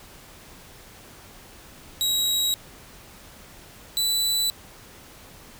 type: tone pair in turn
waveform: sawtooth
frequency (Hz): 3839 / 3970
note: B7 / B7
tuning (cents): -50 / +8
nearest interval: minor second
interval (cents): 58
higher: second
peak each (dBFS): -18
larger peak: neither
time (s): 2.01-2.54 / 3.97-4.5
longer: neither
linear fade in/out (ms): 0
effects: pink hiss -47 dBFS RMS until 5.59 s